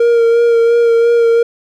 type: tone with vibrato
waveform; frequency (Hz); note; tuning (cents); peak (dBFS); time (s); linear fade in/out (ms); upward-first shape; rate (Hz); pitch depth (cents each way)
triangle; 466.2; A#4; 0; -5; 0-1.43; 5; sine; 2.9; 20
effects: none